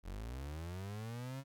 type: linear sweep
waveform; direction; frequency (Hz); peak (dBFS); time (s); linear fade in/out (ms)
35% pulse; up; 41.85 to 138.59; -40; 0.03-1.44; 50
effects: none